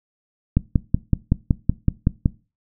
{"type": "click train", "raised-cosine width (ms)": 5, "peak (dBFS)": -3, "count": 10, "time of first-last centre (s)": [0.57, 2.259], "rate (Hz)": 5.33, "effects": ["noise-tail reverb RT60 0.3 s tail -20 dB re dry"]}